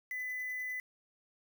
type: tone with quantisation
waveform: sine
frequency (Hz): 2005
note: B6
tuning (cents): +26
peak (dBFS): -36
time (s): 0.11-0.8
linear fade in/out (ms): 2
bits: 8
effects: none